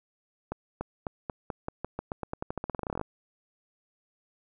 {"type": "accelerating click train", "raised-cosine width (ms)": 1, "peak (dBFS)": -18, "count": 26, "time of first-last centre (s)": [0.52, 3.013], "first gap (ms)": 290, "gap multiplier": 0.89, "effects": []}